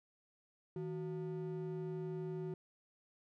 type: ring-modulated tone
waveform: triangle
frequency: 265.7 Hz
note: C4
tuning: 27 cents sharp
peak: -34 dBFS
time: 0.76-2.54 s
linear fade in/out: 2 ms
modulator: 106 Hz
effects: none